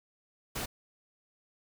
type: noise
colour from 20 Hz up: pink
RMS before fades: -36 dBFS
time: 0.55-0.66 s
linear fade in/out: 10 ms
effects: none